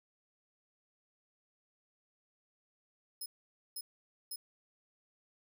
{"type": "tone bursts", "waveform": "5% pulse", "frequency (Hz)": 5140, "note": "E8", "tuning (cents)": -45, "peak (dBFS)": -34, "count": 3, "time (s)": [3.21, 4.36], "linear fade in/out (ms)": 5, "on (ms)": 50, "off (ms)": 500, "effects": []}